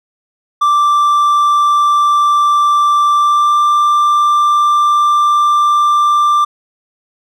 triangle tone with pitch glide, 1174.7 to 1182.9 Hz, D6 to D6, 0 to +12 cents, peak -6 dBFS, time 0.61-6.45 s, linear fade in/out 10 ms, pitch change +12 cents, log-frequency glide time 3.14-3.58 s, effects none

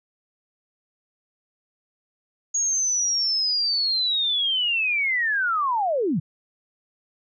sine linear sweep, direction down, 6680 to 128.1 Hz, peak -20 dBFS, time 2.54-6.2 s, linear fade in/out 10 ms, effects none

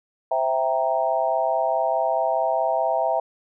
sine chord, C dominant seventh, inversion none, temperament equal, 523.3 / 659.3 / 784 / 932.3 Hz, C5 / E5 / G5 / Bb5, 0 / 0 / 0 / 0 cents, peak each -28 / -22 / -25 / -27 dBFS, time 0.31-3.2 s, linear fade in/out 5 ms, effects none

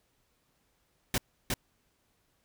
pink noise with echo, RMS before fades -28 dBFS, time 1.14-1.18 s, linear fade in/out 2 ms, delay 360 ms, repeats 1, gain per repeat -2 dB, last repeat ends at 1.54 s, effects pink hiss -73 dBFS RMS until 2.44 s

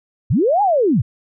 sine linear two-way sweep, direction up then down, 79.5 to 848 to 87.5 Hz, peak -12 dBFS, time 0.3-1.02 s, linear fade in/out 10 ms, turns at 0.62 s, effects none

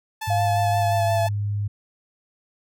sawtooth tone with vibrato, 867 Hz, A5, 26 cents flat, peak -24 dBFS, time 0.21-1.29 s, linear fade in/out 10 ms, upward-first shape sine, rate 5.7 Hz, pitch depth 25 cents each way
sine tone, 102.7 Hz, G#2, 19 cents flat, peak -22 dBFS, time 0.27-1.68 s, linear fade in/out 10 ms
sine tone with pitch glide, 701 to 678.3 Hz, F5 to E5, +6 to +49 cents, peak -20 dBFS, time 0.3-1.27 s, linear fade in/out 5 ms, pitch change -57 cents, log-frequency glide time 0.76-1.13 s
effects none

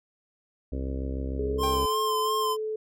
harmonic tone, 66.7 Hz, C2, 34 cents sharp, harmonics 1 / 2 / 3 / 4 / 5 / 6 / 7 / 8 / 9, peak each -30 / -40 / -43 / -36 / -44 / -42 / -42 / -45 / -47 dBFS, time 0.72-1.86 s, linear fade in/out 5 ms
sine tone with pitch glide, 418.4 to 433.7 Hz, G#4 to A4, +13 to -25 cents, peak -28 dBFS, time 1.39-2.76 s, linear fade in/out 5 ms, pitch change +62 cents, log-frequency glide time 1.52-1.58 s
square tone with vibrato, 1046.5 Hz, C6, in tune, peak -26 dBFS, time 1.58-2.57 s, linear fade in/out 50 ms, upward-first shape sine, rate 2.9 Hz, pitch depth 34 cents each way
45% pulse tone with exponential decay, 787 Hz, G5, 7 cents sharp, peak -31 dBFS, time 1.63-2.23 s, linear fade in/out 5 ms, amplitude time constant 130 ms
effects none

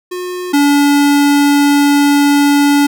square tone pair in turn, 361 / 286.5 Hz, F#4 / D4, -43 / -43 cents, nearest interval major third, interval 400 cents, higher first, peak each -20 / -8 dBFS, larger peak second, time 0.11-0.53 / 0.53-2.87 s, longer second, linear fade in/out 10 ms, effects none

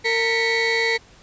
35% pulse tone cluster, 457.2 / 1959 / 2219 Hz, A#4 / B6 / C#7, -34 / -15 / +1 cents, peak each -21 dBFS, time 0.04-0.98 s, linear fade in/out 20 ms, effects pink hiss -50 dBFS RMS until 1.22 s + resampled to 16000 Hz

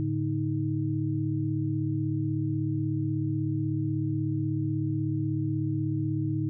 sine tone cluster, 108.5 / 144.8 / 313 Hz, A2 / D3 / D#4, -24 / -24 / +10 cents, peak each -30 / -30 / -30 dBFS, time 0-6.49 s, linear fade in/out 0 ms, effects none

